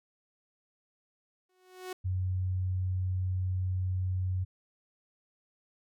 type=tone with exponential growth; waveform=sawtooth; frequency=368.8 Hz; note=F#4; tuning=6 cents flat; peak=-31 dBFS; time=1.49-1.93 s; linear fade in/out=5 ms; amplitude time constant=95 ms
type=tone; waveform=sine; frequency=92.5 Hz; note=F#2; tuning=in tune; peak=-28 dBFS; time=2.04-4.45 s; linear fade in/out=20 ms
effects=none